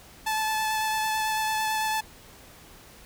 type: tone with vibrato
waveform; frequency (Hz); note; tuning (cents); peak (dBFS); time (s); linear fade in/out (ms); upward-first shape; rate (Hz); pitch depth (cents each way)
sawtooth; 870; A5; -20; -21; 0.26-2.01; 10; sine; 9; 13
effects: pink hiss -50 dBFS RMS until 3.05 s